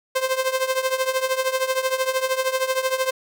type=tone with tremolo; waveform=sawtooth; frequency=522 Hz; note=C5; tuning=4 cents flat; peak=-13 dBFS; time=0.15-3.11 s; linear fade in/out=10 ms; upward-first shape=triangle; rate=13 Hz; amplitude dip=85%; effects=none